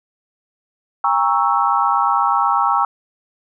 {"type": "chord", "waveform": "sine", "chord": "G diminished seventh", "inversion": "none", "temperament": "equal with one note detuned", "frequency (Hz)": [804.2, 932.3, 1108.7, 1318.5], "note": ["G5", "Bb5", "Db6", "Fb6"], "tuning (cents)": [44, 0, 0, 0], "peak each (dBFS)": -19, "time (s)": [1.04, 2.85], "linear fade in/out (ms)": 2, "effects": []}